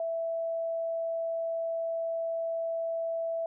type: tone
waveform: sine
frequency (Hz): 661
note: E5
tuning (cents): +5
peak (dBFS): -29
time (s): 0-3.46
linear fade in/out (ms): 2
effects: none